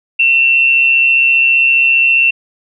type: tone with amplitude modulation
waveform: sine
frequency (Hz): 2702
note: E7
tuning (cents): +42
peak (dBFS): -5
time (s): 0.19-2.31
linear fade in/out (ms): 10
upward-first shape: sine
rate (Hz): 135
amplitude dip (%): 45
effects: none